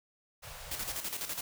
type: band-stop noise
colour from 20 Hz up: pink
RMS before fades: -46 dBFS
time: 0.42-0.98 s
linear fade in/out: 20 ms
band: 160 to 490 Hz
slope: 48 dB/octave
type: noise with tremolo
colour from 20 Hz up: white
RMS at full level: -36 dBFS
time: 0.71-1.41 s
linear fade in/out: 5 ms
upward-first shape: square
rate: 12 Hz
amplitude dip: 60%
effects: none

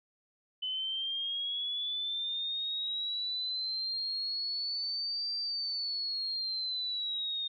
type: linear two-way sweep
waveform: sine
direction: up then down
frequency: 3016 to 4696 to 3676 Hz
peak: -32 dBFS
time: 0.62-7.48 s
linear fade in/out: 10 ms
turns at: 5.35 s
effects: none

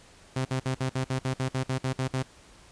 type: tone bursts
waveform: sawtooth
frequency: 130.6 Hz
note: C3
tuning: 3 cents flat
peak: -22 dBFS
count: 13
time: 0.36-2.226 s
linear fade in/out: 5 ms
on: 90 ms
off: 58 ms
effects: pink hiss -54 dBFS RMS until 2.71 s + resampled to 22050 Hz

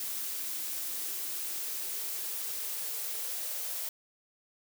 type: noise with high-pass filter sweep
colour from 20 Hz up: blue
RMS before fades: -36 dBFS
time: 0-3.89 s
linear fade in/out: 2 ms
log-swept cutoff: 250 to 550 Hz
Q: 3.7
effects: none

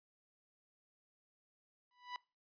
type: tone with exponential growth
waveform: sawtooth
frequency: 987 Hz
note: B5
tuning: 1 cent flat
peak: -35 dBFS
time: 1.91-2.16 s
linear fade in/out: 1 ms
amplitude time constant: 53 ms
effects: noise-tail reverb RT60 0.3 s tail -22 dB re dry + resampled to 11025 Hz

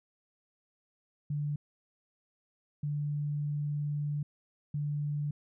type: tone bursts at uneven times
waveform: sine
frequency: 146.83 Hz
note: D3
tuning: in tune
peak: -30 dBFS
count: 3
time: 1.3-1.56 / 2.83-4.23 / 4.74-5.31 s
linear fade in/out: 5 ms
effects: none

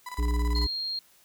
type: tone with tremolo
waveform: 35% pulse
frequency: 995 Hz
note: B5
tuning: 13 cents sharp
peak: -33 dBFS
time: 0.06-0.67 s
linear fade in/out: 5 ms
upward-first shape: square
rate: 18 Hz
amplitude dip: 70%
type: harmonic tone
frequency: 59 Hz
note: A#1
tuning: 22 cents sharp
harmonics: 1 / 3 / 5 / 7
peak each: -23 / -41 / -36 / -40 dBFS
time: 0.18-0.67 s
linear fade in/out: 10 ms
type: tone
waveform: sine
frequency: 4226 Hz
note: C8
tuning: 16 cents sharp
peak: -29 dBFS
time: 0.55-0.99 s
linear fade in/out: 2 ms
effects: white hiss -60 dBFS RMS until 1.24 s

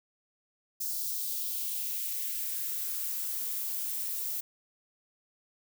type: noise with high-pass filter sweep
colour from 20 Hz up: violet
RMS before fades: -34 dBFS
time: 0.8-4.41 s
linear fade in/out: 10 ms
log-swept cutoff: 5300 to 460 Hz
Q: 1.7
effects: none

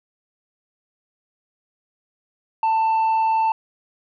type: tone with tanh clipping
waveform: sine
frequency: 889 Hz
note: A5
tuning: 18 cents sharp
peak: -17 dBFS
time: 2.63-3.52 s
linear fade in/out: 2 ms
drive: 3 dB
effects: none

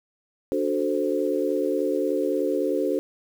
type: chord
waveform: sine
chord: D dominant seventh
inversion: none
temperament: equal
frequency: 293.7 / 370 / 440 / 523.3 Hz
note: D4 / F#4 / A4 / C5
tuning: 0 / 0 / 0 / 0 cents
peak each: -27 dBFS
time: 0.52-2.99 s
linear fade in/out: 0 ms
effects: 8-bit

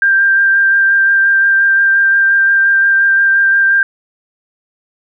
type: tone with vibrato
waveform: sine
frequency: 1585 Hz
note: G6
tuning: 19 cents sharp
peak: -7 dBFS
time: 0.02-3.83 s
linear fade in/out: 2 ms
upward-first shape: sine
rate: 5.7 Hz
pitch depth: 13 cents each way
effects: none

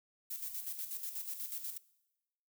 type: noise with tremolo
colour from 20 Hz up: violet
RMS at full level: -40 dBFS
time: 0.3-1.78 s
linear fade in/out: 10 ms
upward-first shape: square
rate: 8.2 Hz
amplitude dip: 55%
effects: noise-tail reverb RT60 1.0 s tail -21 dB re dry

